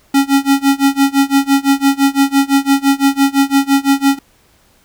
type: tone with tremolo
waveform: square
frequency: 275.8 Hz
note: C#4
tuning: 9 cents flat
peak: -7 dBFS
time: 0.14-4.19 s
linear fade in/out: 5 ms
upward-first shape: sine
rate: 5.9 Hz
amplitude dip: 95%
effects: pink hiss -52 dBFS RMS until 4.84 s